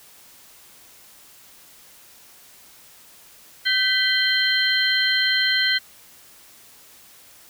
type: tone cluster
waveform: sine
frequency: 1540 / 1987 / 3136 / 4141 Hz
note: G6 / B6 / G7 / C8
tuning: -31 / +10 / 0 / -19 cents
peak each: -23 dBFS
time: 3.65-5.79 s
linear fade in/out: 20 ms
effects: white hiss -49 dBFS RMS until 7.49 s